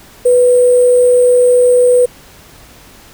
sine tone with sample-and-hold, 493.9 Hz, B4, in tune, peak -5 dBFS, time 0.25-2.06 s, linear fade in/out 10 ms, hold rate 8820 Hz, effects pink hiss -40 dBFS RMS until 3.13 s

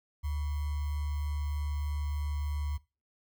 sine tone with sample-and-hold, 73.42 Hz, D2, in tune, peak -30 dBFS, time 0.23-2.78 s, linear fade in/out 20 ms, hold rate 1050 Hz, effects noise-tail reverb RT60 0.3 s tail -21 dB re dry

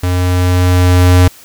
square tone with level ramp, 90.1 Hz, F#2, 45 cents flat, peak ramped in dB -12 to -4 dBFS, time 0.03-1.28 s, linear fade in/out 5 ms, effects white hiss -39 dBFS RMS until 1.44 s

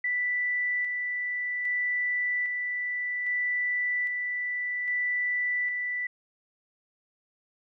sine tone with tremolo, 1975.5 Hz, B6, in tune, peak -25 dBFS, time 0.04-6.07 s, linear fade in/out 5 ms, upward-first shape square, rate 0.62 Hz, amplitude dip 30%, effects none

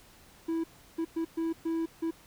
triangle tone bursts at uneven times, 328.2 Hz, E4, 8 cents flat, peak -26 dBFS, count 6, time 0.48-0.64 / 0.98-1.05 / 1.16-1.25 / 1.37-1.53 / 1.65-1.86 / 2.02-2.11 s, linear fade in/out 10 ms, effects pink hiss -57 dBFS RMS until 2.26 s

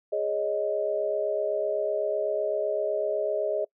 sine chord, Ab suspended fourth, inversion none, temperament equal, 415.3 / 554.4 / 622.3 Hz, Ab4 / Db5 / Eb5, 0 / 0 / 0 cents, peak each -30 / -31 / -27 dBFS, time 0.12-3.65 s, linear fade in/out 10 ms, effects noise-tail reverb RT60 0.1 s tail -25 dB re dry

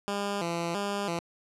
10% pulse tone with vibrato, 185 Hz, F#3, in tune, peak -21 dBFS, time 0.08-1.19 s, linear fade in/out 0 ms, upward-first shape square, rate 1.5 Hz, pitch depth 150 cents each way, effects low-pass 9000 Hz 12 dB/octave

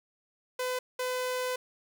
sawtooth tone pair in turn, 505 / 505 Hz, B4 / B4, +39 / +39 cents, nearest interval unison, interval 0 cents, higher neither, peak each -26 dBFS, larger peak neither, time 0.59-0.79 / 0.99-1.56 s, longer second, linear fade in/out 5 ms, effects none

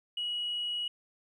sine tone, 2912 Hz, F#7, 28 cents flat, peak -30 dBFS, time 0.17-0.88 s, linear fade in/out 5 ms, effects tanh soft clip ceiling -27 dBFS + 12-bit

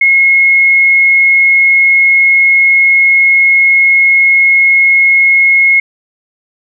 sine tone, 2166 Hz, C#7, 41 cents flat, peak -4 dBFS, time 0.01-5.8 s, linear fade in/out 5 ms, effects none

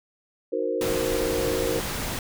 sine chord, C half-diminished seventh, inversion first, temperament equal, 311.1 / 370 / 466.2 / 523.3 Hz, Eb4 / Gb4 / Bb4 / C5, 0 / 0 / 0 / 0 cents, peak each -32 / -30 / -27 / -29 dBFS, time 0.52-1.8 s, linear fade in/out 10 ms
pink noise, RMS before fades -30 dBFS, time 0.81-2.19 s, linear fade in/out 2 ms
effects none

